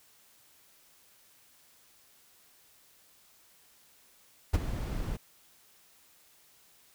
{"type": "noise with ADSR envelope", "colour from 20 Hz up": "brown", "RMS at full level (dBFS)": -21, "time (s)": [4.53, 5.17], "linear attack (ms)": 15, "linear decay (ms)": 23, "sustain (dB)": -13, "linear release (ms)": 13, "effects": ["white hiss -62 dBFS RMS until 6.94 s"]}